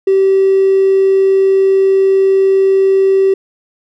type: tone with hard clipping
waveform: triangle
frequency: 386.4 Hz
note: G4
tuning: 25 cents flat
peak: -7 dBFS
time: 0.07-3.34 s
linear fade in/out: 5 ms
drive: 3 dB
effects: none